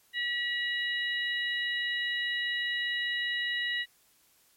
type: harmonic tone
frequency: 965 Hz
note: B5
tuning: 40 cents flat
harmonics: 2 / 3 / 4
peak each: -30 / -35 / -37 dBFS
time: 0.13-3.86 s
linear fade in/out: 50 ms
effects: white hiss -65 dBFS RMS until 4.56 s + MP3 64 kbps